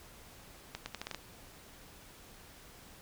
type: accelerating click train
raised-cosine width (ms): 0.2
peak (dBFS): -21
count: 7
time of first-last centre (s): 0.75-1.146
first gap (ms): 110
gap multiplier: 0.79
effects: pink hiss -55 dBFS RMS until 3.01 s